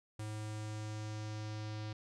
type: tone with low-pass filter sweep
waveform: square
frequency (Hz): 107.3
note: A2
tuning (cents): -43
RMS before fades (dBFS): -42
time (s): 0.19-1.93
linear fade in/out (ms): 5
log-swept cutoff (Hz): 9100 to 4700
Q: 2
effects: none